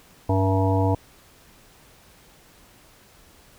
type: harmonic tone with a mistuned harmonic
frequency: 95.3 Hz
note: G2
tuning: 48 cents flat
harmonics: 1 / 3 / 5 / 7 / 9 / 10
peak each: -20 / -25 / -27 / -28 / -30 / -30 dBFS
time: 0.29-0.95 s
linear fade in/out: 5 ms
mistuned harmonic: 1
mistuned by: +59 cents
effects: pink hiss -53 dBFS RMS until 3.58 s